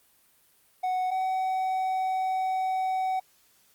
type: tone pair in turn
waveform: triangle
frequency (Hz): 740 / 753.4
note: F#5 / F#5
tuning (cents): 0 / +31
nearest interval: unison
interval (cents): 31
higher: second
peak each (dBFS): -23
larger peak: neither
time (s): 0.83-1.11 / 1.11-3.2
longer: second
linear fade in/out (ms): 10
effects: white hiss -63 dBFS RMS until 3.74 s + Opus 32 kbps